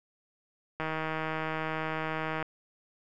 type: click train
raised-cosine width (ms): 0.5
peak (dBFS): -18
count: 258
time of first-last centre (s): 0.8-2.427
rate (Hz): 158
effects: none